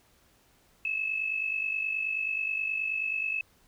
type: tone with amplitude modulation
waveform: sine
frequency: 2600 Hz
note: E7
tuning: 24 cents flat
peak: -25 dBFS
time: 0.85-3.41 s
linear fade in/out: 2 ms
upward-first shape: sine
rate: 49.4 Hz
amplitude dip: 65%
effects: pink hiss -64 dBFS RMS until 3.67 s